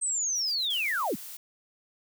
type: linear sweep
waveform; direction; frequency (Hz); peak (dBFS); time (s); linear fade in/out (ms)
sine; down; 8372 to 114.5; -26; 0.01-1.16; 20
type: noise with tremolo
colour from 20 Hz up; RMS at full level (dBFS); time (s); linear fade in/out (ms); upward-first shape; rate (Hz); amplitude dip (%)
blue; -45; 0.34-1.06; 50; triangle; 7.8; 85
type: noise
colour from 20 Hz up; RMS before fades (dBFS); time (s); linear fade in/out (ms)
blue; -42; 0.7-1.37; 5
effects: none